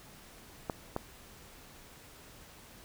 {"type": "clicks", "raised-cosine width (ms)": 1, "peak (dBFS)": -18, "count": 2, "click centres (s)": [0.698, 0.964], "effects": ["pink hiss -54 dBFS RMS until 2.84 s"]}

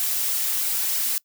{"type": "noise with flanger", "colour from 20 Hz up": "blue", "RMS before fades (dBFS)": -24, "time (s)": [0, 1.18], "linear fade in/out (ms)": 0, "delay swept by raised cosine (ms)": [1.3, 5.5], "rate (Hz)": 3.1, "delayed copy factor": 0.55, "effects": ["noise-tail reverb RT60 0.1 s tail -23 dB re dry"]}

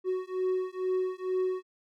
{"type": "beating tone pair", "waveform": "triangle", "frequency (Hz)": [370, 372.2], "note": ["F#4", "F#4"], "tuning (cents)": [0, 10], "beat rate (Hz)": 2.2, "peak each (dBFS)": -29, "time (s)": [0.04, 1.63], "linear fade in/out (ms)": 50, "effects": []}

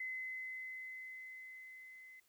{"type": "tone with level ramp", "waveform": "sine", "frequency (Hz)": 2041, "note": "C7", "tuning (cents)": -44, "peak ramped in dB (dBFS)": [-39, -54], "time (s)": [0, 2.2], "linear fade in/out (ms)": 5, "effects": ["white hiss -74 dBFS RMS until 2.28 s"]}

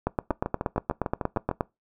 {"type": "two click trains", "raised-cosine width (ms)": 1, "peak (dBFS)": [-13, -10], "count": [9, 14], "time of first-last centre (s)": [[0.31, 1.513], [0.07, 1.608]], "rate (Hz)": [6.65, 8.45], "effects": ["noise-tail reverb RT60 0.2 s tail -22 dB re dry"]}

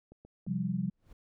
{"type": "clicks", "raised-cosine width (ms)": 2, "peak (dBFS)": -39, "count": 3, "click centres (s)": [0.12, 0.25, 0.466]}
{"type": "chord", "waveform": "sine", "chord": "C suspended fourth", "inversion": "none", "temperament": "equal", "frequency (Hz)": [130.81, 174.61, 196], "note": ["C3", "F3", "G3"], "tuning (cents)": [0, 0, 0], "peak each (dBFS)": [-37, -33, -33], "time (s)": [0.47, 0.9], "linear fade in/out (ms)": 10}
{"type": "noise with exponential growth", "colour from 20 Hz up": "brown", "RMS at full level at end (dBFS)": -49, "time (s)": [0.9, 1.13], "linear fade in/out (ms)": 5, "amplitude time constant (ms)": 48}
{"effects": []}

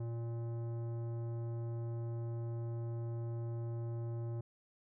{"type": "tone with tanh clipping", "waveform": "sine", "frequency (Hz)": 116.54, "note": "A#2", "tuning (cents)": 0, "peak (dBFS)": -39, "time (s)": [0, 4.41], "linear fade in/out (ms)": 5, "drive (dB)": 14, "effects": []}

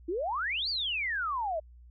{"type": "exponential two-way sweep", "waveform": "sine", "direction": "up then down", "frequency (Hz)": [316, 4791, 604], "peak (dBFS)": -29, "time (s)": [0.08, 1.6], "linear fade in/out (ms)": 10, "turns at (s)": 0.69, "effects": ["added 60 Hz sine -50 dBFS peak until 1.9 s"]}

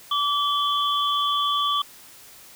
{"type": "tone cluster", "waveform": "sine", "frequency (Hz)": [1156, 3135, 3416], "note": ["D6", "G7", "G#7"], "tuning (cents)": [-28, -1, 48], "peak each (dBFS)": [-22, -28, -26], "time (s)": [0.11, 1.82], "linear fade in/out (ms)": 5, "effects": ["white hiss -47 dBFS RMS until 2.55 s"]}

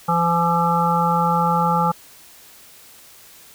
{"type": "harmonic tone with a mistuned harmonic", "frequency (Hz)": 170.1, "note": "F3", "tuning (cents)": -45, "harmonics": [1, 3, 5, 7, 8], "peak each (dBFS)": [-21, -26, -19, -22, -25], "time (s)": [0.08, 1.92], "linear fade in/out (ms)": 10, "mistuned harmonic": 8, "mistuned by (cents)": -30, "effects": ["white hiss -46 dBFS RMS until 3.54 s"]}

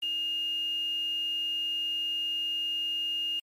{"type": "tone with quantisation", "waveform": "sine", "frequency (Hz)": 2835, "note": "F7", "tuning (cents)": 25, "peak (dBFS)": -28, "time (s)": [0.02, 3.4], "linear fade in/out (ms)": 10, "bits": 8, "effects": ["MP3 64 kbps"]}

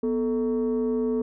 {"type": "tone pair together", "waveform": "sine", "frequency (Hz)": [246.1, 438.8], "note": ["B3", "A4"], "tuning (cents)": [-6, -5], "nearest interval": "minor seventh", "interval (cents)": 1001, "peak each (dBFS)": -23, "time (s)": [0.03, 1.22], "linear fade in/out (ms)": 5, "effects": ["tanh soft clip ceiling -19 dBFS"]}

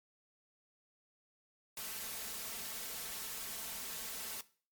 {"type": "noise with comb filter", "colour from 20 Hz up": "white", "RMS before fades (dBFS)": -43, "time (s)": [1.77, 4.41], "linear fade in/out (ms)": 2, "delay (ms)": 4.5, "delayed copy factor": 0.55, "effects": ["noise-tail reverb RT60 0.4 s tail -17 dB re dry", "MP3 96 kbps"]}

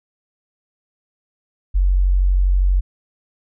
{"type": "tone", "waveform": "sine", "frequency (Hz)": 46.25, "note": "F#1", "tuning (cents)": 0, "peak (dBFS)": -12, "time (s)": [1.74, 2.81], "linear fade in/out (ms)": 20, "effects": []}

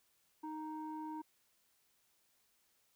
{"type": "tone with low-pass filter", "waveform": "square", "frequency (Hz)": 311.1, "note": "D#4", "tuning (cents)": 0, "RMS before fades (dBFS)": -44, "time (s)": [0.43, 1.22], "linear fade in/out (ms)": 10, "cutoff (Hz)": 830, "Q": 5.1, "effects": ["white hiss -75 dBFS RMS until 2.95 s"]}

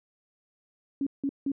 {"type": "tone bursts", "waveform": "sine", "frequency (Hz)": 277.2, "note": "C#4", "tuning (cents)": 0, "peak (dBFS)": -25, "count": 3, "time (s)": [1.01, 1.518], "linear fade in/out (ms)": 2, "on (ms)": 56, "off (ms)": 170, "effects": []}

